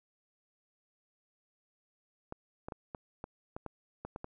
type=clicks; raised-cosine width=1 ms; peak=-26 dBFS; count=10; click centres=2.324 / 2.685 / 2.722 / 2.948 / 3.241 / 3.565 / 3.663 / 4.05 / 4.161 / 4.244 s; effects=none